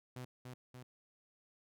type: tone with echo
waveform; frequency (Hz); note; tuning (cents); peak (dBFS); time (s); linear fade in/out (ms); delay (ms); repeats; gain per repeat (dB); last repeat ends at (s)
sawtooth; 126; B2; +35; -40; 0.16-0.25; 5; 290; 2; -3; 0.83
effects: none